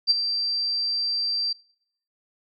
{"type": "tone with ADSR envelope", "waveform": "sine", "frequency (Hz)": 4699, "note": "D8", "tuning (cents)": 0, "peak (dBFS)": -13, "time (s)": [0.07, 1.53], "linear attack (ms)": 35, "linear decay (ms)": 24, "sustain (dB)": -10, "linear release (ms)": 8, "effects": ["noise-tail reverb RT60 0.7 s tail -25 dB re dry"]}